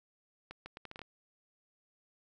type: accelerating click train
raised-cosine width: 0.3 ms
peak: -29 dBFS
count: 8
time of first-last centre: 0.51-1.017 s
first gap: 150 ms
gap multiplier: 0.74
effects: none